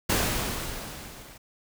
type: noise with level ramp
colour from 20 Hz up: pink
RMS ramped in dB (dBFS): -23 to -48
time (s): 0.09-1.38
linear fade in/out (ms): 10
effects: none